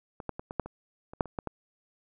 clicks, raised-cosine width 1 ms, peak -25 / -18 / -23 / -23 / -13 / -26 / -29 / -9 / -29 / -18 / -19 dBFS, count 11, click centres 0.202 / 0.293 / 0.395 / 0.509 / 0.597 / 0.66 / 1.135 / 1.208 / 1.257 / 1.388 / 1.473 s, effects none

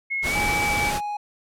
sine tone with pitch glide, 2170 to 2299 Hz, C#7 to D7, -37 to -37 cents, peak -23 dBFS, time 0.1-0.91 s, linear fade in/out 20 ms, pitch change +100 cents, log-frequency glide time 0.26-0.35 s
pink noise, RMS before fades -27 dBFS, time 0.22-1.01 s, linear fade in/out 50 ms
triangle tone, 830 Hz, G#5, 1 cent flat, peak -24 dBFS, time 0.35-1.17 s, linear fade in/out 5 ms
effects low-pass 12000 Hz 12 dB/octave

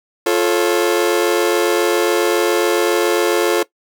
40% pulse chord, F augmented, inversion none, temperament just, 349.2 / 436.5 / 545.7 Hz, F4 / A4 / C#5, 0 / -14 / -27 cents, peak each -16 / -16 / -19 dBFS, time 0.26-3.63 s, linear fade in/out 5 ms, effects noise-tail reverb RT60 0.1 s tail -19 dB re dry

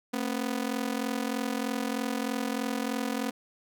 sawtooth ring-modulated tone, 246.9 Hz, B3, in tune, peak -22 dBFS, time 0.13-3.31 s, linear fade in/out 10 ms, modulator 21.6 Hz, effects none

